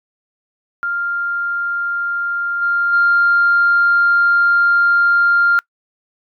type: tone with level steps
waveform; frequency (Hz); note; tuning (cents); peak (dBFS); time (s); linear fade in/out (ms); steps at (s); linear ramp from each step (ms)
sine; 1396.9; F6; 0; -17 / -13 / -9; 0.83-5.59; 0; 2.61 / 2.92; 20
effects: noise-tail reverb RT60 0.1 s tail -26 dB re dry + tanh soft clip ceiling -5 dBFS